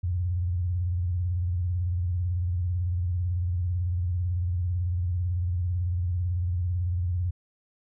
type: tone with vibrato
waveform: sine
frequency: 88.5 Hz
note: F2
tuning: 23 cents sharp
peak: -24 dBFS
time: 0.03-7.31 s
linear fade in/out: 10 ms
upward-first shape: square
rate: 18 Hz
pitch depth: 85 cents each way
effects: none